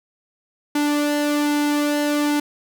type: tone with flanger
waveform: sawtooth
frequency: 293.7 Hz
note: D4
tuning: in tune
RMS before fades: -20 dBFS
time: 0.75-2.4 s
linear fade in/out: 5 ms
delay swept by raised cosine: 1.6 to 2.57 ms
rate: 1.2 Hz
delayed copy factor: -0.5
effects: none